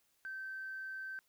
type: tone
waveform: sine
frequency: 1549 Hz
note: G6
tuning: 21 cents flat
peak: -40 dBFS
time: 0.25-1.19 s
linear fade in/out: 0 ms
effects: tanh soft clip ceiling -36 dBFS + white hiss -75 dBFS RMS until 1.28 s